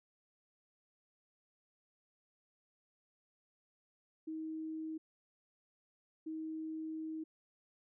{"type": "tone bursts at uneven times", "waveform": "sine", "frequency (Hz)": 316.7, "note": "D#4", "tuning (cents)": 31, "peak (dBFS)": -39, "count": 2, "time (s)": [[4.27, 4.98], [6.26, 7.24]], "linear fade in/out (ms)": 10, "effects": []}